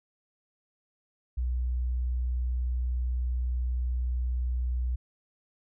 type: tone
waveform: sine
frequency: 61.7 Hz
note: B1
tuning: 1 cent flat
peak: -26 dBFS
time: 1.37-4.96 s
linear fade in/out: 10 ms
effects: none